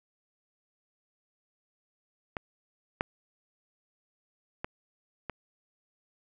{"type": "clicks", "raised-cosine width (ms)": 0.5, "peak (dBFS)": [-18, -12, -18, -20], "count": 4, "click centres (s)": [2.368, 3.009, 4.645, 5.297], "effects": []}